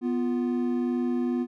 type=tone pair together; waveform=triangle; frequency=246.7 / 348.9 Hz; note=B3 / F4; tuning=-2 / -2 cents; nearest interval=tritone; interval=600 cents; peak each=-23 / -28 dBFS; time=0.01-1.47 s; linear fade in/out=50 ms; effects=none